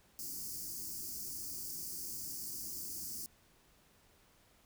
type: band-stop noise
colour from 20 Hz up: white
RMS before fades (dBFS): -43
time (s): 0.19-3.26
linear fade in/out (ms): 0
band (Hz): 380 to 4600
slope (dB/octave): 96
effects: pink hiss -67 dBFS RMS until 4.65 s